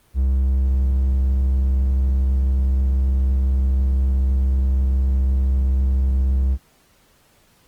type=tone with vibrato; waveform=triangle; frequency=66 Hz; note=C2; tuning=16 cents sharp; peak=-13 dBFS; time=0.14-6.58 s; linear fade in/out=50 ms; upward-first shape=triangle; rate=12 Hz; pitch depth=13 cents each way; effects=pink hiss -57 dBFS RMS until 7.67 s + Opus 24 kbps